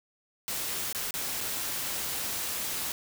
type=noise with dropouts; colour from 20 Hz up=white; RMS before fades=-33 dBFS; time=0.48-2.92 s; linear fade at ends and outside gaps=0 ms; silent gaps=0.927-0.948 / 1.108-1.14 / 1.406-1.41 s; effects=none